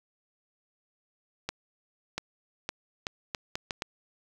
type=accelerating click train; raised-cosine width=0.2 ms; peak=-14 dBFS; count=8; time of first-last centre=1.49-3.821 s; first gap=690 ms; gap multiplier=0.74; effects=7-bit